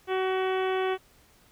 harmonic tone, 376.3 Hz, F#4, 29 cents sharp, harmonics 1 / 2 / 3 / 4 / 5 / 6 / 7 / 8 / 9, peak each -26 / -32 / -36 / -38 / -40 / -42 / -43 / -44 / -45 dBFS, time 0.07-0.98 s, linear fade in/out 50 ms, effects pink hiss -60 dBFS RMS until 1.51 s

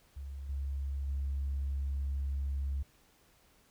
sine tone with level steps, 69 Hz, C#2, 7 cents flat, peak -39 / -32 / -30 dBFS, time 0.16-2.83 s, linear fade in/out 10 ms, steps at 0.49 / 1.08 s, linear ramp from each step 5 ms, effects tanh soft clip ceiling -28 dBFS + pink hiss -66 dBFS RMS until 3.7 s

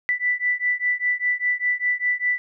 sine beating tone pair, 1975.5 / 1980.5 Hz, B6 / B6, 0 / +4 cents, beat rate 5 Hz, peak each -23 dBFS, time 0.09-2.38 s, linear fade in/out 0 ms, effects none

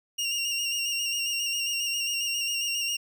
25% pulse tone with vibrato, 2800 Hz, F7, 4 cents sharp, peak -23 dBFS, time 0.18-2.97 s, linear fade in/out 10 ms, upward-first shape square, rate 7.4 Hz, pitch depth 28 cents each way, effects none

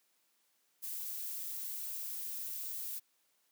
violet noise, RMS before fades -41 dBFS, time 0.82-3 s, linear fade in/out 20 ms, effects white hiss -75 dBFS RMS until 3.51 s + high-pass 200 Hz 12 dB/octave

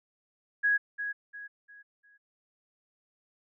sine tone with echo, 1661.2 Hz, G#6, in tune, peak -22 dBFS, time 0.63-0.78 s, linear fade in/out 20 ms, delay 350 ms, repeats 4, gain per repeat -9 dB, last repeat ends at 2.18 s, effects none

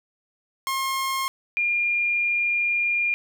sawtooth / sine tone pair in turn, 1071 / 2409 Hz, C6 / D7, +40 / +43 cents, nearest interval octave + major second, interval 1403 cents, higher second, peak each -20 dBFS, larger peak neither, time 0.67-1.28 / 1.57-3.14 s, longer second, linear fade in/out 0 ms, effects none

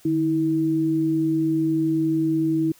sine tone pair together, 151.82 / 321.7 Hz, D#3 / E4, -42 / -42 cents, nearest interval octave + minor second, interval 1300 cents, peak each -27 / -19 dBFS, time 0.05-2.72 s, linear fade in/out 5 ms, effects white hiss -54 dBFS RMS until 2.79 s

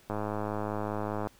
click train, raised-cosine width 1 ms, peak -19 dBFS, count 124, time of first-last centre 0.1-1.271 s, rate 105 Hz, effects pink hiss -60 dBFS RMS until 1.39 s

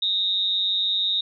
sine tone with amplitude modulation, 3729 Hz, A#7, in tune, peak -17 dBFS, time 0.02-1.21 s, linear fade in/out 5 ms, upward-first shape sine, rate 192 Hz, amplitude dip 70%, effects none

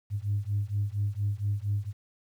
sine beating tone pair, 100 / 104.3 Hz, G2 / G#2, +35 / +8 cents, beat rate 4.3 Hz, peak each -29 dBFS, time 0.1-1.93 s, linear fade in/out 50 ms, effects tanh soft clip ceiling -20 dBFS + 10-bit

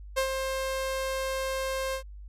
sawtooth tone with ADSR envelope, 530 Hz, C5, 22 cents sharp, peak -19 dBFS, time 0.16-2.03 s, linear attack 21 ms, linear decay 89 ms, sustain -6 dB, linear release 89 ms, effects added 50 Hz sine -41 dBFS peak until 2.28 s + resampled to 32000 Hz

